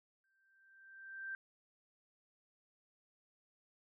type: tone with exponential growth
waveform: sine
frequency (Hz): 1568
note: G6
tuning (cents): 0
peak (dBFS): -39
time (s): 0.24-1.35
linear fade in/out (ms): 1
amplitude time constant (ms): 240
effects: none